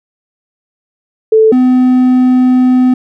sine / triangle tone pair in turn, 439.4 / 253.5 Hz, A4 / B3, -2 / +45 cents, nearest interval minor seventh, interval 953 cents, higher first, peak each -3 dBFS, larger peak neither, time 1.32-1.52 / 1.52-2.94 s, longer second, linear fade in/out 5 ms, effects none

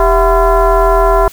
sine tone with frequency modulation, 311.1 Hz, D#4, in tune, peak -6 dBFS, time 0-1.28 s, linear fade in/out 2 ms, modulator 352 Hz, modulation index 2.5, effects white hiss -37 dBFS RMS until 1.32 s

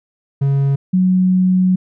triangle / sine tone pair in turn, 138.59 / 184.62 Hz, C#3 / F#3, 0 / -4 cents, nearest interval perfect fourth, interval 496 cents, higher second, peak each -10 dBFS, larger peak neither, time 0.41-0.76 / 0.93-1.76 s, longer second, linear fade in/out 10 ms, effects none

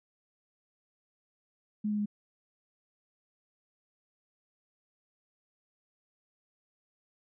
sine tone with pitch steps, 211 / 209.1 / 207.1 Hz, G#3 / G#3 / G#3, +28 / +12 / -5 cents, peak -28 dBFS, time 1.84-2.059 s, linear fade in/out 10 ms, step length 73 ms, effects none

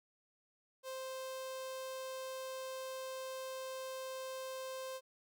sawtooth tone with notch filter, 523.3 Hz, C5, in tune, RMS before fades -44 dBFS, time 0.83-5.01 s, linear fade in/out 50 ms, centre 1900 Hz, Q 1.8, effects none

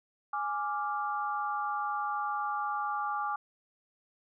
sine chord, D diminished, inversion second, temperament equal, 830.6 / 1174.7 / 1396.9 Hz, Ab5 / D6 / F6, 0 / 0 / 0 cents, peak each -34 / -33 / -39 dBFS, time 0.33-3.36 s, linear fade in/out 5 ms, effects none

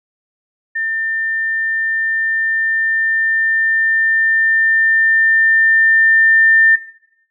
sine tone with level ramp, 1800 Hz, A6, 39 cents sharp, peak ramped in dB -17 to -7 dBFS, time 0.75-6.76 s, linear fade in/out 10 ms, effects noise-tail reverb RT60 0.8 s tail -18 dB re dry

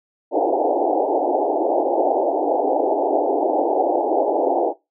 white band-pass noise, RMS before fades -19 dBFS, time 0.31-4.74 s, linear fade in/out 50 ms, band 280 to 850 Hz, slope 96 dB/octave, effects noise-tail reverb RT60 0.2 s tail -19 dB re dry

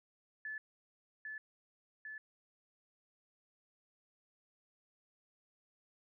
sine tone with echo, 1733 Hz, A6, 27 cents flat, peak -40 dBFS, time 0.45-0.58 s, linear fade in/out 2 ms, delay 800 ms, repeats 2, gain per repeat -2 dB, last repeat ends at 2.18 s, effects none

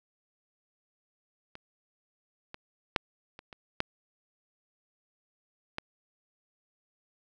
clicks, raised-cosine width 0.3 ms, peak -28 / -25 / -8 / -29 / -29 / -11 / -17 dBFS, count 7, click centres 1.554 / 2.544 / 2.962 / 3.391 / 3.528 / 3.804 / 5.784 s, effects none

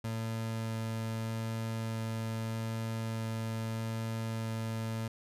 30% pulse tone, 112.4 Hz, A2, 37 cents sharp, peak -31 dBFS, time 0.04-5.08 s, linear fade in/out 5 ms, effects resampled to 32000 Hz

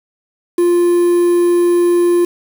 triangle tone with quantisation, 349.2 Hz, F4, in tune, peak -7 dBFS, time 0.58-2.25 s, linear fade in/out 5 ms, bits 5, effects none

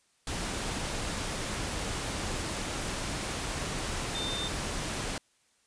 sine tone in noise, 3603 Hz, A7, 40 cents sharp, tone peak -34 dBFS, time 4.15-4.48 s, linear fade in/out 2 ms, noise pink, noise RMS -34 dBFS, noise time 0.27-5.18 s, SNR -3 dB, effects white hiss -69 dBFS RMS until 5.66 s + resampled to 22050 Hz

